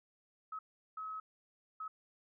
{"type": "tone bursts at uneven times", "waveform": "sine", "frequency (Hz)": 1282, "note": "E6", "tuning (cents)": -49, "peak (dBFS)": -40, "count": 3, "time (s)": [[0.52, 0.59], [0.97, 1.2], [1.8, 1.88]], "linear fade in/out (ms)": 5, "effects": []}